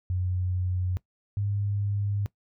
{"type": "tone pair in turn", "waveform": "sine", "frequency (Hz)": [91.2, 101.42], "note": ["F#2", "G#2"], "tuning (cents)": [-24, -41], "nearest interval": "major second", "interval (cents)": 183, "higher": "second", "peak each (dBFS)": -25, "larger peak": "neither", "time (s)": [[0.1, 0.97], [1.37, 2.26]], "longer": "second", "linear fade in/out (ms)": 0, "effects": ["noise-tail reverb RT60 0.1 s tail -19 dB re dry"]}